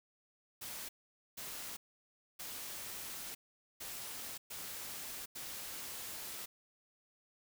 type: noise bursts at uneven times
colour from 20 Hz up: white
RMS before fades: -45 dBFS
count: 6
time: 0.61-0.89 / 1.37-1.77 / 2.39-3.35 / 3.8-4.38 / 4.5-5.26 / 5.35-6.46 s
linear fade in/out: 10 ms
effects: none